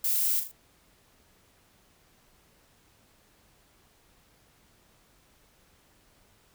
violet noise with echo, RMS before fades -27 dBFS, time 0.04-0.4 s, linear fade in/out 5 ms, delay 39 ms, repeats 3, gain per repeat -7 dB, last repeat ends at 0.517 s, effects pink hiss -63 dBFS RMS until 6.54 s

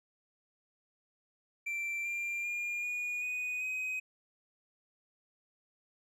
triangle tone with pitch steps, 2349 / 2382 / 2415 / 2449 / 2483 / 2518 Hz, D7 / D7 / D7 / D#7 / D#7 / D#7, 0 / +24 / +48 / -28 / -4 / +20 cents, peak -32 dBFS, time 1.66-4 s, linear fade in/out 10 ms, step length 390 ms, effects none

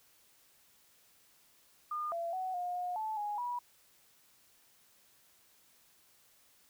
sine tone with pitch steps, 1214 / 678 / 747 / 714 / 718 / 871 / 830 / 972 Hz, D#6 / E5 / F#5 / F5 / F5 / A5 / G#5 / B5, -43 / +49 / +16 / +38 / +48 / -18 / -1 / -28 cents, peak -34 dBFS, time 1.91-3.59 s, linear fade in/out 5 ms, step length 210 ms, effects white hiss -66 dBFS RMS until 6.69 s

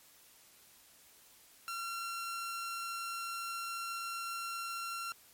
sawtooth tone, 1367 Hz, F6, 37 cents flat, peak -34 dBFS, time 1.68-5.12 s, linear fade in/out 0 ms, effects white hiss -61 dBFS RMS until 5.33 s + MP3 64 kbps

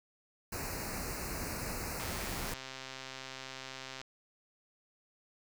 pink band-stop noise, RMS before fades -39 dBFS, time 0.52-2.54 s, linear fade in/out 5 ms, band 2700 to 4100 Hz, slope 96 dB/octave
click train, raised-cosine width 0.2 ms, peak -26 dBFS, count 267, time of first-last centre 2-4.015 s, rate 132 Hz
effects none

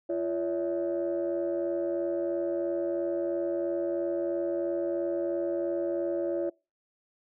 sine tone cluster, 343.6 / 567 / 650 Hz, F4 / C#5 / E5, -28 / +39 / -24 cents, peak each -29 / -30 / -36 dBFS, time 0.09-6.5 s, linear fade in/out 10 ms, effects noise-tail reverb RT60 0.3 s tail -26 dB re dry + tanh soft clip ceiling -21 dBFS

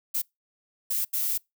violet noise bursts at uneven times, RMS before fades -27 dBFS, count 3, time 0.14-0.22 / 0.9-1.05 / 1.13-1.38 s, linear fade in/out 10 ms, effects noise-tail reverb RT60 0.2 s tail -26 dB re dry

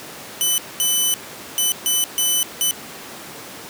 10% pulse tone bursts at uneven times, 3000 Hz, F#7, 23 cents sharp, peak -8 dBFS, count 6, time 0.41-0.58 / 0.8-1.14 / 1.58-1.72 / 1.86-2.04 / 2.18-2.43 / 2.61-2.71 s, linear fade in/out 0 ms, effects pink hiss -35 dBFS RMS until 3.69 s + high-pass 200 Hz 12 dB/octave

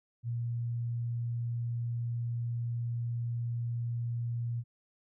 sine tone, 118.3 Hz, A#2, 26 cents sharp, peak -31 dBFS, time 0.23-4.64 s, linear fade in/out 50 ms, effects none

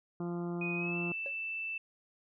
harmonic tone, 173.3 Hz, F3, 13 cents flat, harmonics 1 / 2 / 3 / 4 / 5 / 6 / 7 / 8, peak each -36 / -38 / -53 / -48 / -53 / -54 / -53 / -58 dBFS, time 0.2-1.12 s, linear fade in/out 2 ms
sine tone with pitch glide, 2489 to 2652 Hz, D#7 to E7, 0 to +10 cents, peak -35 dBFS, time 0.61-1.78 s, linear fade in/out 5 ms, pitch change +110 cents, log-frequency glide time 0.76-0.96 s
triangle tone with exponential decay, 554.4 Hz, C#5, in tune, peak -36 dBFS, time 1.26-1.36 s, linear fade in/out 1 ms, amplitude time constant 20 ms
effects none

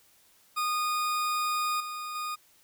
40% pulse tone with level steps, 1230 Hz, D#6, 20 cents flat, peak -26 / -34 / -31 dBFS, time 0.56-2.36 s, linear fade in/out 20 ms, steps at 1.8 / 2.15 s, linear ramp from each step 5 ms, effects white hiss -62 dBFS RMS until 2.63 s

